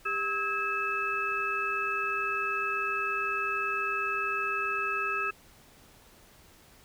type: tone cluster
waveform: sine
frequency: 397.7 / 1289 / 1641 / 2614 Hz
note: G4 / E6 / G#6 / E7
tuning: +25 / -39 / -21 / -15 cents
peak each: -39 / -31 / -35 / -32 dBFS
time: 0.05-5.31 s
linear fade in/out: 10 ms
effects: pink hiss -57 dBFS RMS until 6.84 s